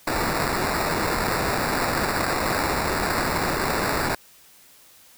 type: noise with sample-and-hold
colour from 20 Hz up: violet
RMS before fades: -24 dBFS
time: 0.07-4.15 s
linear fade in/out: 5 ms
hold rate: 3150 Hz
effects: white hiss -52 dBFS RMS until 5.17 s